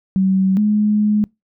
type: tone pair in turn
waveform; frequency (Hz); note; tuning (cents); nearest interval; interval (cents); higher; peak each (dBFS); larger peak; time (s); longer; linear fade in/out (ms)
sine; 190.4 / 210.4; F#3 / G#3; +50 / +23; major second; 173; second; -12; neither; 0.16-0.57 / 0.57-1.24; second; 0
effects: noise-tail reverb RT60 0.2 s tail -26 dB re dry